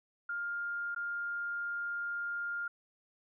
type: tone with dropouts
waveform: sine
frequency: 1406 Hz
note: F6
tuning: 11 cents sharp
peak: -34 dBFS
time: 0.29-2.68 s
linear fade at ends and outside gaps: 5 ms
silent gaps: 0.948-0.961 s
effects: none